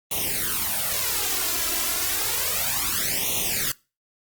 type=noise with flanger; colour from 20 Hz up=white; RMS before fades=-25 dBFS; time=0.11-3.72 s; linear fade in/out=5 ms; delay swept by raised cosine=0.31 to 3.01 ms; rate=0.31 Hz; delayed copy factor=+0.9; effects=noise-tail reverb RT60 0.3 s tail -23 dB re dry + Opus 32 kbps